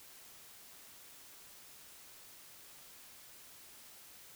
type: silence
effects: white hiss -56 dBFS RMS until 4.35 s